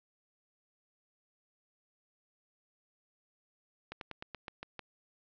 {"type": "slowing click train", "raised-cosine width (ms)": 0.3, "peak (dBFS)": -25, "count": 8, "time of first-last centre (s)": [3.92, 4.793], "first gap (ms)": 92, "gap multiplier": 1.1, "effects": ["low-pass 5000 Hz 12 dB/octave"]}